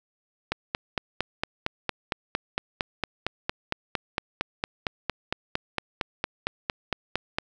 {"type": "click train", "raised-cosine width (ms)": 0.3, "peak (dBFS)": -9, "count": 31, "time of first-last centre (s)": [0.52, 7.385], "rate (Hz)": 4.37, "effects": []}